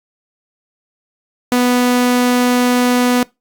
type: tone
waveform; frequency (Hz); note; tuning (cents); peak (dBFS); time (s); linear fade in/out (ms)
sawtooth; 246.9; B3; 0; -7; 1.52-3.23; 0
effects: noise-tail reverb RT60 0.2 s tail -22 dB re dry + Opus 48 kbps